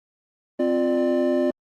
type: tone cluster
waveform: triangle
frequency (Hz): 259.9 / 349 / 595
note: C4 / F4 / D5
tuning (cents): -11 / -1 / +22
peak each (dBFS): -21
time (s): 0.59-1.51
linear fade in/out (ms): 10
effects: Opus 24 kbps